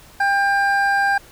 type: tone pair together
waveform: triangle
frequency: 797 / 1594 Hz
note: G5 / G6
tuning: +28 / +28 cents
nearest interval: octave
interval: 1200 cents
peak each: -16 dBFS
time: 0.2-1.18 s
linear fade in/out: 5 ms
effects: pink hiss -46 dBFS RMS until 1.31 s